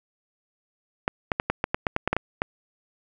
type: clicks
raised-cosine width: 0.5 ms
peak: -7 dBFS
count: 12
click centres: 1.079 / 1.318 / 1.399 / 1.5 / 1.641 / 1.745 / 1.868 / 1.964 / 2.076 / 2.13 / 2.166 / 2.419 s
effects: none